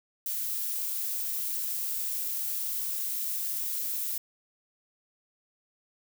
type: noise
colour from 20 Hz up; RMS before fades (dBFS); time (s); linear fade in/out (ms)
violet; -32; 0.26-4.18; 2
effects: none